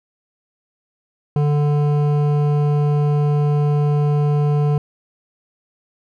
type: tone with hard clipping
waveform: sine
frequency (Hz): 146.83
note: D3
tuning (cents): 0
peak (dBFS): -16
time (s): 1.36-4.78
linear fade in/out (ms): 2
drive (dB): 12
effects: none